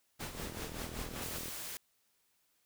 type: noise with tremolo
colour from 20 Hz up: pink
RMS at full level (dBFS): -41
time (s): 0.19-1.39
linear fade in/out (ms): 20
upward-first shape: sine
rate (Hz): 5.2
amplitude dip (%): 60
type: click train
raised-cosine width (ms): 2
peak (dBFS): -33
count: 47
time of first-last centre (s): 0.35-1.483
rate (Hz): 40.6
type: noise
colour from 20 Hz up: white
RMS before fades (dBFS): -43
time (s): 1.22-1.77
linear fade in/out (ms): 0
effects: white hiss -75 dBFS RMS until 2.65 s